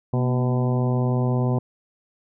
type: harmonic tone with a mistuned harmonic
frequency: 126 Hz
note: B2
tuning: 35 cents sharp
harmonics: 1 / 2 / 3 / 4 / 5 / 6 / 7 / 8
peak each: -20 / -26 / -30 / -32 / -34 / -36 / -37 / -38 dBFS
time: 0.13-1.59 s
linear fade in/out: 5 ms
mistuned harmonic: 2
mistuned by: -62 cents
effects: none